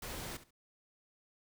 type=noise with echo; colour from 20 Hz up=pink; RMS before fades=-43 dBFS; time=0.02-0.37 s; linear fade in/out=5 ms; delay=69 ms; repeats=2; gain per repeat=-14 dB; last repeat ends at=0.508 s; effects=none